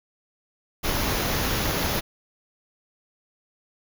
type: band-stop noise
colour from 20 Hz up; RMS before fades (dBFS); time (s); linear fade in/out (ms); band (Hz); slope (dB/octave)
pink; -25; 0.83-2.01; 20; 6900 to 10000; 96
effects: none